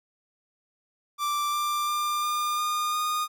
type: tone with pitch steps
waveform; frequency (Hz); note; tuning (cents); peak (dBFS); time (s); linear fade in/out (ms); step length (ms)
45% pulse; 1174.7 / 1184.9 / 1195.2 / 1205.6 / 1216.1 / 1226.7; D6 / D6 / D6 / D6 / D#6 / D#6; 0 / +15 / +30 / +45 / -40 / -25; -25; 1.18-3.28; 50; 350
effects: none